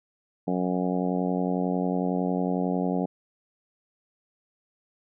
harmonic tone, 91 Hz, F#2, 28 cents flat, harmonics 2 / 3 / 4 / 5 / 6 / 7 / 8 / 9, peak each -27 / -29 / -35 / -33 / -36 / -36 / -35 / -39 dBFS, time 0.47-3.06 s, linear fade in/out 10 ms, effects none

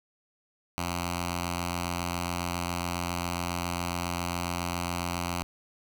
5% pulse tone with notch filter, 87.3 Hz, F2, in tune, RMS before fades -32 dBFS, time 0.78-5.43 s, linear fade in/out 0 ms, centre 450 Hz, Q 0.83, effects none

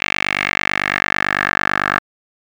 10% pulse tone with band-pass filter sweep, 49 Hz, G1, in tune, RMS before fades -19 dBFS, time 0-2 s, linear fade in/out 10 ms, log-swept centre 2400 to 1500 Hz, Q 3.5, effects none

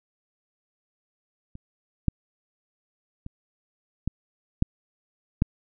clicks, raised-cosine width 5 ms, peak -28 / -8 / -24 / -13 / -7 / -7 dBFS, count 6, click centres 1.554 / 2.083 / 3.264 / 4.076 / 4.624 / 5.421 s, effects none

